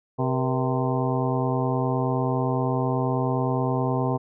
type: harmonic tone with a mistuned harmonic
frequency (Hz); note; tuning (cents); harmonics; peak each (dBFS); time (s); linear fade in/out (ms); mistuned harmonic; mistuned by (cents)
129.7; C3; -15; 1 / 2 / 3 / 4 / 5 / 6 / 7 / 8; -25 / -28 / -30 / -31 / -32 / -33 / -33 / -34; 0.18-4.18; 20; 4; -140
effects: none